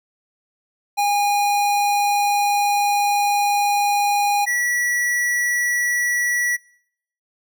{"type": "tone pair in turn", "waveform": "square", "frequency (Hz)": [817, 1943.2], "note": ["G#5", "B6"], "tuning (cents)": [-29, -29], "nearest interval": "octave + minor third", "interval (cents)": 1500, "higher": "second", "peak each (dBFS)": [-17, -19], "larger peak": "first", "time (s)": [[0.97, 4.46], [4.46, 6.57]], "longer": "first", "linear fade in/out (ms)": 20, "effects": ["noise-tail reverb RT60 0.7 s tail -25 dB re dry"]}